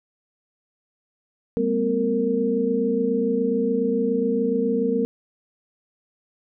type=tone cluster; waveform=sine; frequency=197.4 / 227.2 / 254.3 / 460.6 Hz; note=G3 / A#3 / C4 / A#4; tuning=+12 / -44 / -49 / -21 cents; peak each=-27 / -27 / -25 / -22 dBFS; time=1.57-5.05 s; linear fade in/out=0 ms; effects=none

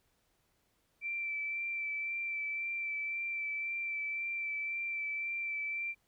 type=tone with vibrato; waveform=sine; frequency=2337 Hz; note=D7; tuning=9 cents flat; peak=-34 dBFS; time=1.01-5.95 s; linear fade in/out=50 ms; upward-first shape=sine; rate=1.9 Hz; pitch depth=18 cents each way; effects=pink hiss -75 dBFS RMS until 6.07 s

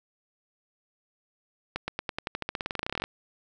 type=accelerating click train; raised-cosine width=0.3 ms; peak=-14 dBFS; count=24; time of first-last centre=1.76-3.04 s; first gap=120 ms; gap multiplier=0.92; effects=none

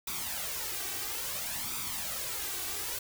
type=noise with flanger; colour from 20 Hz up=white; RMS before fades=-36 dBFS; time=0.07-2.99 s; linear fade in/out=5 ms; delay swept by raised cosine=0.83 to 2.63 ms; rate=0.59 Hz; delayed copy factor=+0.65; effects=none

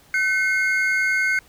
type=tone pair together; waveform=triangle; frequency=1520 / 2150 Hz; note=F#6 / C7; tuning=+46 / +47 cents; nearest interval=tritone; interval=601 cents; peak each=-19 dBFS; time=0.14-1.39 s; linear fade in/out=2 ms; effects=pink hiss -53 dBFS RMS until 1.48 s

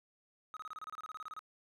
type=tone bursts; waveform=triangle; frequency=1266 Hz; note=D#6; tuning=30 cents sharp; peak=-40 dBFS; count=16; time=0.54-1.392 s; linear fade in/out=0 ms; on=27 ms; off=28 ms; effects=none

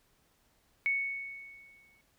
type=tone with exponential decay; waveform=sine; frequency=2217 Hz; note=C#7; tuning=in tune; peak=-25 dBFS; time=0.86-2.01 s; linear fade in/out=0 ms; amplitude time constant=250 ms; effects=pink hiss -70 dBFS RMS until 2.18 s

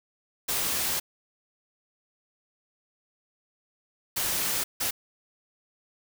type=noise bursts at uneven times; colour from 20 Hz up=white; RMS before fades=-28 dBFS; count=3; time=0.48-1 / 4.16-4.64 / 4.8-4.91 s; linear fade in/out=10 ms; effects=none

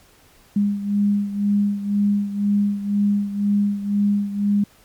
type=beating tone pair; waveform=sine; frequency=203.1 / 205.1 Hz; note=G#3 / G#3; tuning=-38 / -21 cents; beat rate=2 Hz; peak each=-18 / -23 dBFS; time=0.56-4.64 s; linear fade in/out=5 ms; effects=pink hiss -53 dBFS RMS until 4.84 s + MP3 96 kbps

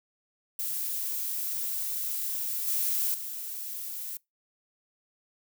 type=noise with level steps; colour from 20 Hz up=violet; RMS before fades=-32 / -28 / -37 dBFS; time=0.59-4.17 s; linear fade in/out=2 ms; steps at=2.67 / 3.14 s; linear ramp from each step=5 ms; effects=noise-tail reverb RT60 0.2 s tail -24 dB re dry

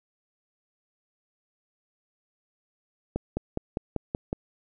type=accelerating click train; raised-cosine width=2 ms; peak=-14 dBFS; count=7; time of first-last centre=3.16-4.329 s; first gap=210 ms; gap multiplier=0.97; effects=none

